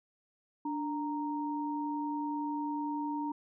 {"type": "tone pair together", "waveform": "sine", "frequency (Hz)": [293.7, 929.8], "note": ["D4", "A#5"], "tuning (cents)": [0, -5], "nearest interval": "octave + minor sixth", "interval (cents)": 1995, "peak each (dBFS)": [-34, -36], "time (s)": [0.65, 3.32], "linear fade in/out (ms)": 5, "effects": []}